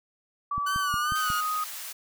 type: tone with pitch glide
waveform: sine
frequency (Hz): 1151 to 1247.9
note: D6 to D#6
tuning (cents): -35 to +5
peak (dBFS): -26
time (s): 0.51-1.64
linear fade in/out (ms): 5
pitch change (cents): +140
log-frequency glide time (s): 0.85-1.19
type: click train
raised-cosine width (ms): 5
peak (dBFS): -24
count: 5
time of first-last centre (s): 0.58-1.302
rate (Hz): 5.54
type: tone with vibrato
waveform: sawtooth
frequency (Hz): 1489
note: F#6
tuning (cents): +11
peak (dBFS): -26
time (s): 0.66-1.41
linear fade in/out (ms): 10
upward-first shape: sine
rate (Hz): 2.5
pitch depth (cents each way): 66
type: high-pass noise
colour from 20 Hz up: white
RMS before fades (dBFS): -38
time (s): 1.15-1.93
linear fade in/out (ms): 10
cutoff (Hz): 840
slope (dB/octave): 12
effects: none